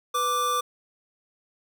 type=tone pair together; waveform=square; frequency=493.9 / 1174.7 Hz; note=B4 / D6; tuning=0 / 0 cents; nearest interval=octave + minor third; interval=1500 cents; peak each=-32 / -24 dBFS; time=0.14-0.61 s; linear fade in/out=10 ms; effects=none